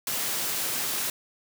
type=high-pass noise; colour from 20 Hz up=white; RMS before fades=-29 dBFS; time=0.07-1.1 s; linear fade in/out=2 ms; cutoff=100 Hz; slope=48 dB/octave; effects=none